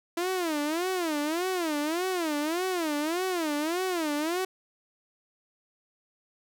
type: tone with vibrato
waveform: sawtooth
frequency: 331.1 Hz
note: E4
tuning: 8 cents sharp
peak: -23 dBFS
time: 0.17-4.45 s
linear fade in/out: 5 ms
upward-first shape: sine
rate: 1.7 Hz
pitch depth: 220 cents each way
effects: none